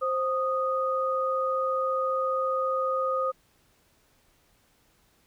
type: tone pair together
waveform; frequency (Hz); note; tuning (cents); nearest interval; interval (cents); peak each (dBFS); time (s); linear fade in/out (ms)
sine; 525.3 / 1240; C5 / D#6; +7 / -6; octave + minor third; 1487; -27; 0.01-3.32; 20
effects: pink hiss -65 dBFS RMS until 5.26 s